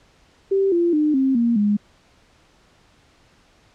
sine tone with pitch steps, 390 / 343.5 / 302.5 / 266.4 / 234.6 / 206.6 Hz, G4 / F4 / D#4 / C4 / A#3 / G#3, -9 / -29 / -49 / +31 / +11 / -9 cents, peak -15 dBFS, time 0.51-1.77 s, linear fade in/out 10 ms, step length 210 ms, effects pink hiss -56 dBFS RMS until 3.74 s + low-pass 6000 Hz 12 dB/octave

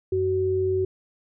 sine tone pair together, 93.92 / 375.7 Hz, F#2 / F#4, +26 / +26 cents, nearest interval 2 octaves, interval 2400 cents, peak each -29 / -21 dBFS, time 0.12-0.85 s, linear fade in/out 5 ms, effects none

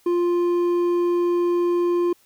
sine tone with hard clipping, 349.2 Hz, F4, in tune, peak -19 dBFS, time 0.06-2.13 s, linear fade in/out 5 ms, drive 5 dB, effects white hiss -59 dBFS RMS until 2.25 s

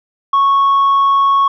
sine tone with tanh clipping, 1105 Hz, C#6, 6 cents flat, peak -9 dBFS, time 0.33-1.48 s, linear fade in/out 5 ms, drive 1 dB, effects none

